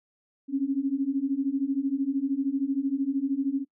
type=beating tone pair; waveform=sine; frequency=266.1 / 279.1 Hz; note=C4 / C#4; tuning=+29 / +12 cents; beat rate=13 Hz; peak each=-28 / -26 dBFS; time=0.48-3.65 s; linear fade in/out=50 ms; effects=noise-tail reverb RT60 0.1 s tail -20 dB re dry